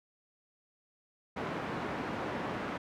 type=band-pass noise; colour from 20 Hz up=pink; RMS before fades=-37 dBFS; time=1.36-2.78 s; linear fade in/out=10 ms; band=170 to 1700 Hz; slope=12 dB/octave; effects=none